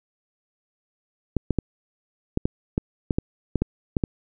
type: clicks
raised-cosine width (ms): 3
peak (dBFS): -8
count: 12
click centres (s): 1.367 / 1.507 / 1.587 / 2.374 / 2.455 / 2.779 / 3.108 / 3.185 / 3.557 / 3.62 / 3.968 / 4.038
effects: none